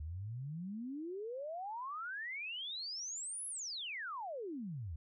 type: exponential two-way sweep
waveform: sine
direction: up then down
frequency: 72.1 to 10970 to 72.1 Hz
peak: -40 dBFS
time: 0-4.96 s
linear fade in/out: 5 ms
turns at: 3.47 s
effects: none